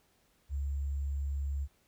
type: tone with sample-and-hold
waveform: sine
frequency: 70 Hz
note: C#2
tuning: 18 cents sharp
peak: -31 dBFS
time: 0.49-1.68 s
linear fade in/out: 50 ms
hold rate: 7350 Hz
effects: pink hiss -70 dBFS RMS until 1.87 s